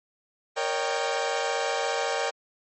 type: chord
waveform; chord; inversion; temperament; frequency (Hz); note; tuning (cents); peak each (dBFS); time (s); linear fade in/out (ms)
sawtooth; Eb dominant seventh; second; equal with one note detuned; 466.2 / 554.4 / 608.7 / 784; Bb4 / Db5 / Eb5 / G5; 0 / 0 / -38 / 0; -27 / -27 / -29 / -26; 0.56-2.31; 20
effects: MP3 32 kbps